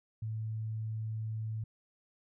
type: tone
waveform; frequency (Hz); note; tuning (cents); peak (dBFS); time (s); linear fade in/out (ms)
sine; 110; A2; 0; -34; 0.22-1.64; 5
effects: none